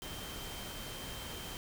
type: tone in noise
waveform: sine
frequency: 3136 Hz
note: G7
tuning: in tune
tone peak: -49 dBFS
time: 0.02-1.57 s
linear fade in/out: 0 ms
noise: pink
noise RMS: -44 dBFS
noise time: 0.02-1.57 s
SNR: -8 dB
effects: none